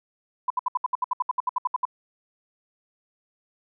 sine tone bursts, 1000 Hz, B5, 21 cents sharp, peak -20 dBFS, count 16, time 0.48-1.853 s, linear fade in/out 5 ms, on 23 ms, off 67 ms, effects none

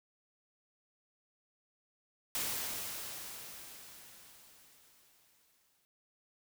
white noise with exponential decay, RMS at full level -35 dBFS, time 2.35-5.85 s, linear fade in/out 0 ms, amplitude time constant 760 ms, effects none

